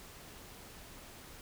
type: silence
effects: pink hiss -52 dBFS RMS until 1.41 s